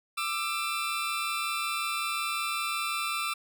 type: tone pair together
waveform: 20% pulse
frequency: 1187 / 1332.4 Hz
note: D6 / E6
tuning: +18 / +18 cents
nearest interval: major second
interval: 200 cents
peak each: -27 dBFS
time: 0.17-3.34 s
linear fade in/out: 10 ms
effects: none